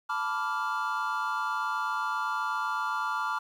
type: chord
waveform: triangle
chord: B half-diminished seventh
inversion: third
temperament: equal with one note detuned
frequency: 880 / 987.8 / 1166.5 / 1396.9 Hz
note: A5 / B5 / D6 / F6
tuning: 0 / 0 / -12 / 0 cents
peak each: -33 / -33 / -31 / -31 dBFS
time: 0.09-3.39 s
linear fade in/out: 10 ms
effects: 10-bit